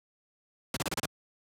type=noise bursts; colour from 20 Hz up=pink; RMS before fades=-30 dBFS; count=6; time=0.74-1.056 s; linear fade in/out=2 ms; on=26 ms; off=32 ms; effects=high-pass 100 Hz 12 dB/octave + low-pass 12000 Hz 12 dB/octave